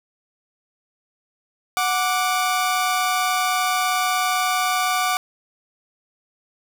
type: tone pair together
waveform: sawtooth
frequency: 737 / 1173.3 Hz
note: F#5 / D6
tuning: -7 / -2 cents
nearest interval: minor sixth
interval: 805 cents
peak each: -18 dBFS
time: 1.77-5.17 s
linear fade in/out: 0 ms
effects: none